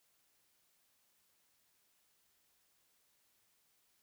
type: silence
effects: white hiss -75 dBFS RMS until 4.02 s